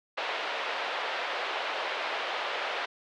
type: band-pass noise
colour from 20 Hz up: pink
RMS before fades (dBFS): -33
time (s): 0.17-2.86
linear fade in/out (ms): 10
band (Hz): 510 to 3600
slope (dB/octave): 24
effects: none